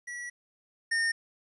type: tone pair in turn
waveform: square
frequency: 1937 / 1828.3 Hz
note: B6 / A#6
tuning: -34 / -34 cents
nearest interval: minor second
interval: 100 cents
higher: first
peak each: -37 / -26 dBFS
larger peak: second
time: 0.07-0.3 / 0.91-1.12 s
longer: first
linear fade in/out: 10 ms
effects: resampled to 24000 Hz + 11-bit